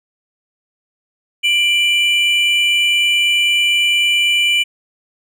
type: tone pair together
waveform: triangle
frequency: 2362 / 2969 Hz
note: D7 / F#7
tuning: +9 / +5 cents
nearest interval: major third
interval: 396 cents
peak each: -13 dBFS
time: 1.43-4.64 s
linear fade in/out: 20 ms
effects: none